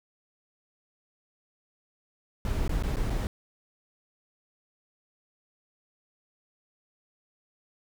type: noise with dropouts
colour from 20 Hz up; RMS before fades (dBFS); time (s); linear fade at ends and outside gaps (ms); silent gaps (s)
brown; -28; 2.45-3.27; 1; 2.678-2.693 / 2.825-2.835 / 2.96-2.968 / 3.098-3.102
effects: none